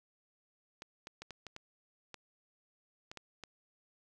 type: clicks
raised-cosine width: 0.2 ms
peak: -28 dBFS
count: 10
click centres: 0.821 / 1.071 / 1.22 / 1.307 / 1.467 / 1.564 / 2.143 / 3.115 / 3.173 / 3.437 s
effects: none